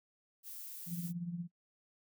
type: noise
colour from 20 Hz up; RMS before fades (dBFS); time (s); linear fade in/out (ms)
violet; -47; 0.43-1.13; 50
type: tone with tremolo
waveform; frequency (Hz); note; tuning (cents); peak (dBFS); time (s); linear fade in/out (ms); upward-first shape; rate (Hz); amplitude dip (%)
sine; 172.9; F3; -17; -34; 0.86-1.48; 50; triangle; 17; 70
effects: noise-tail reverb RT60 0.1 s tail -24 dB re dry